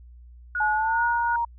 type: tone with tremolo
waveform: sine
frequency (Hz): 1452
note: F#6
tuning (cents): -33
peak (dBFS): -22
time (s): 0.55-1.36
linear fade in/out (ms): 2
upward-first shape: triangle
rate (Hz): 2.6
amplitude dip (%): 55
type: tone with pitch glide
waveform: sine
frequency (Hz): 855 to 937.8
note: A5 to A#5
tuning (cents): -50 to +10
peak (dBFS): -22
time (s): 0.6-1.45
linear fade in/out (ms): 5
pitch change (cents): +160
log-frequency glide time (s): 0.74-1.04
effects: added 60 Hz sine -44 dBFS peak until 1.58 s